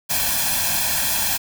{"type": "noise with comb filter", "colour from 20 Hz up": "white", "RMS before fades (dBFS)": -21, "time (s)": [0.09, 1.38], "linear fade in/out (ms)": 20, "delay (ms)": 1.2, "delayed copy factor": 0.8, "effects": []}